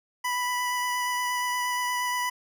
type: tone with vibrato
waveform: 25% pulse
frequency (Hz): 987.8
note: B5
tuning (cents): 0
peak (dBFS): -22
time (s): 0.24-2.3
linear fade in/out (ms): 10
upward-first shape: sine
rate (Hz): 8.5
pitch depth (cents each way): 11
effects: none